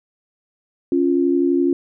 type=tone pair together; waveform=sine; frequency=276.5 / 348.4 Hz; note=C#4 / F4; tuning=-4 / -4 cents; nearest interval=major third; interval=400 cents; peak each=-17 dBFS; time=0.92-1.73 s; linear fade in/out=2 ms; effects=none